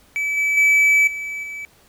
triangle tone with level steps, 2300 Hz, D7, 37 cents flat, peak -18 / -15 / -10 / -24 / -27 dBFS, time 0.16-1.65 s, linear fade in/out 0 ms, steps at 0.37 / 0.57 / 1.07 / 1.43 s, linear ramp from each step 5 ms, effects pink hiss -54 dBFS RMS until 1.88 s

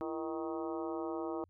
harmonic tone with a mistuned harmonic, 157 Hz, D#3, 16 cents sharp, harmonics 2 / 3 / 4 / 5 / 6 / 7 / 8, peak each -38 / -42 / -44 / -46 / -48 / -49 / -50 dBFS, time 0.01-1.44 s, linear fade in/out 0 ms, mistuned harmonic 2, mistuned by +110 cents, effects added 89 Hz sine -65 dBFS peak until 1.49 s

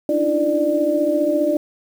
sine tone cluster, 288.2 / 303.2 / 337.9 / 593 Hz, D4 / D#4 / E4 / D5, -33 / -45 / +43 / +17 cents, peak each -26 / -21 / -23 / -18 dBFS, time 0.09-1.57 s, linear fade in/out 2 ms, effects 7-bit

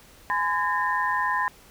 sine tone cluster, 838 / 1016 / 1651 / 1818 Hz, G#5 / B5 / G#6 / A#6, +15 / +49 / -11 / -44 cents, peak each -32 / -24 / -32 / -28 dBFS, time 0.3-1.48 s, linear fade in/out 0 ms, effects pink hiss -52 dBFS RMS until 1.7 s

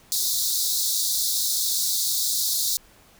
pink high-pass noise, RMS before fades -24 dBFS, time 0.12-2.77 s, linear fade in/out 0 ms, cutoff 3700 Hz, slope 96 dB/octave, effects pink hiss -54 dBFS RMS until 3.19 s

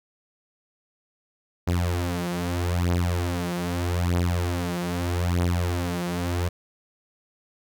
sawtooth beating tone pair, 87.31 / 88.11 Hz, F2 / F2, 0 / +16 cents, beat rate 0.8 Hz, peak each -22 dBFS, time 1.67-6.49 s, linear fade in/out 10 ms, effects none

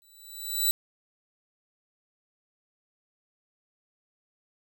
5% pulse tone with exponential growth, 3956 Hz, B7, 2 cents sharp, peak -12 dBFS, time 0.02-0.71 s, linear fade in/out 0 ms, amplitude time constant 150 ms, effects none

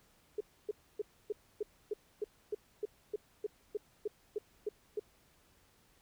sine tone bursts, 420 Hz, G#4, 19 cents sharp, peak -32 dBFS, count 16, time 0.38-4.996 s, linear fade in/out 5 ms, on 26 ms, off 280 ms, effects pink hiss -68 dBFS RMS until 6.01 s

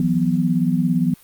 sine chord, E suspended second, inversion none, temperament equal with one note detuned, 164.81 / 182.34 / 246.9 Hz, E3 / F#3 / B3, 0 / -25 / 0 cents, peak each -20 dBFS, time 0-1.14 s, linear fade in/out 2 ms, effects white hiss -50 dBFS RMS until 1.23 s + Opus 48 kbps

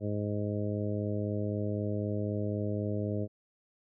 harmonic tone, 103.9 Hz, G#2, 1 cent sharp, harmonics 1 / 2 / 3 / 4 / 5 / 6, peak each -33 / -36 / -38 / -39 / -40 / -41 dBFS, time 0-3.28 s, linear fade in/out 50 ms, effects none

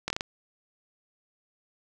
slowing click train, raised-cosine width 0.2 ms, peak -12 dBFS, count 5, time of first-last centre 0.08-0.209 s, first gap 22 ms, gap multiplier 1.26, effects none

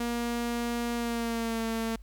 sawtooth tone with pitch glide, 237 to 225.9 Hz, A#3 to A3, +29 to +46 cents, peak -25 dBFS, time 0-1.96 s, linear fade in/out 5 ms, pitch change -83 cents, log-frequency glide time 0.95-1.63 s, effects added 50 Hz sine -44 dBFS peak until 2.02 s + pink hiss -67 dBFS RMS until 2.02 s

